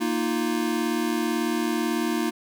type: chord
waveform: square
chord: Bb suspended fourth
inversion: none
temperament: equal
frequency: 233.1 / 311.1 / 349.2 Hz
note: Bb3 / Eb4 / F4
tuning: 0 / 0 / 0 cents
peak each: -28 / -28 / -29 dBFS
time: 0-2.31 s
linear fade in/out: 20 ms
effects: none